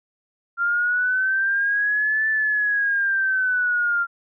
sine linear two-way sweep, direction up then down, 1384 to 1760 to 1384 Hz, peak -18 dBFS, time 0.57-4.07 s, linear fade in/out 50 ms, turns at 2.28 s, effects none

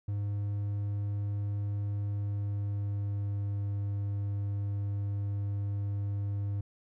triangle tone with pitch glide, 101.9 to 100.9 Hz, G#2 to G#2, -32 to -49 cents, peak -28 dBFS, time 0.08-6.61 s, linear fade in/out 5 ms, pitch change -17 cents, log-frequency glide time 2.02-3.63 s, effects none

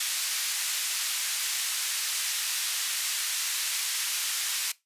white band-pass noise, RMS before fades -30 dBFS, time 0-4.72 s, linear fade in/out 5 ms, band 1800 to 9500 Hz, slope 12 dB/octave, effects noise-tail reverb RT60 0.2 s tail -20 dB re dry + resampled to 32000 Hz

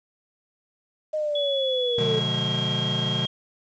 sine linear sweep, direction down, 622.3 to 432.8 Hz, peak -23 dBFS, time 1.13-2.2 s, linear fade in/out 10 ms
sine tone with pitch glide, 3400 to 3243 Hz, G#7 to G#7, +40 to -42 cents, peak -26 dBFS, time 1.35-3.27 s, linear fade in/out 5 ms, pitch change -82 cents, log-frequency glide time 1.88-2.42 s
square chord, B diminished seventh, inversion none, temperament just, 123.47 / 148.16 / 177.8 / 213.4 Hz, B2 / D3 / F3 / Ab3, 0 / +16 / +31 / +47 cents, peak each -30 / -31 / -33 / -34 dBFS, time 1.98-3.26 s, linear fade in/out 5 ms
effects resampled to 16000 Hz + 9-bit

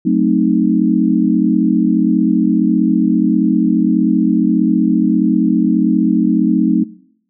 sine chord, F# diminished seventh, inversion none, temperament equal, 185 / 220 / 261.6 / 311.1 Hz, F#3 / A3 / C4 / Eb4, 0 / 0 / 0 / 0 cents, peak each -16 dBFS, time 0.05-6.84 s, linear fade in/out 10 ms, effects noise-tail reverb RT60 0.7 s tail -21 dB re dry

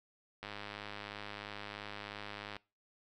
click train, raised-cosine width 0.3 ms, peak -27 dBFS, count 221, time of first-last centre 0.43-2.566 s, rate 103 Hz, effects noise-tail reverb RT60 0.3 s tail -23 dB re dry

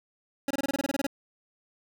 25% pulse tone bursts, 277.2 Hz, C#4, in tune, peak -22 dBFS, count 12, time 0.48-1.067 s, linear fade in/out 2 ms, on 26 ms, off 25 ms, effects none

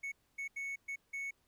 triangle tone bursts at uneven times, 2213 Hz, C#7, 3 cents flat, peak -36 dBFS, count 5, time 0.03-0.12 / 0.38-0.48 / 0.56-0.76 / 0.88-0.96 / 1.13-1.31 s, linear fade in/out 10 ms, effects pink hiss -75 dBFS RMS until 1.47 s

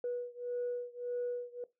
sine beating tone pair, 486.9 / 488.6 Hz, B4 / B4, -25 / -19 cents, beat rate 1.7 Hz, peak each -37 / -38 dBFS, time 0.04-1.64 s, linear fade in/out 2 ms, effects noise-tail reverb RT60 0.2 s tail -18 dB re dry + tanh soft clip ceiling -29 dBFS

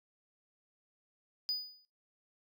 triangle tone with exponential decay, 4950 Hz, D#8, 10 cents flat, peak -27 dBFS, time 1.49-1.85 s, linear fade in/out 0 ms, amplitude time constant 77 ms, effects noise-tail reverb RT60 0.2 s tail -18 dB re dry + tanh soft clip ceiling -26 dBFS

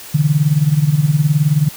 sine tone with tremolo, 149.1 Hz, D3, 27 cents sharp, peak -7 dBFS, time 0.14-1.69 s, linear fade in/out 10 ms, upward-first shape sine, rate 19 Hz, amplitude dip 80%, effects white hiss -34 dBFS RMS until 1.76 s

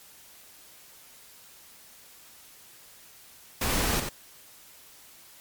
pink noise with echo, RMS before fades -27 dBFS, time 3.61-4 s, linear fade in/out 5 ms, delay 91 ms, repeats 1, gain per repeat -6 dB, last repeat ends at 4.091 s, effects white hiss -52 dBFS RMS until 5.4 s + MP3 96 kbps

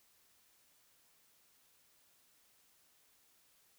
silence, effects white hiss -70 dBFS RMS until 3.78 s

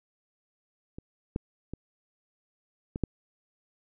clicks, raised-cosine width 3 ms, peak -27 / -16 / -23 / -20 / -13 dBFS, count 5, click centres 0.985 / 1.361 / 1.736 / 2.959 / 3.037 s, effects none

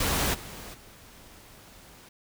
pink noise with level steps, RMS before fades -26 / -42 / -51 dBFS, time 0-2.09 s, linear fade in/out 5 ms, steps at 0.33 / 0.73 s, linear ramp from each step 20 ms, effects none

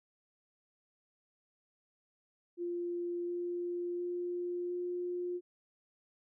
sine tone with pitch steps, 348.3 / 350.5 / 352.8 / 355 Hz, F4 / F4 / F4 / F4, -5 / +6 / +18 / +28 cents, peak -34 dBFS, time 2.57-5.41 s, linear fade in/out 50 ms, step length 710 ms, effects none

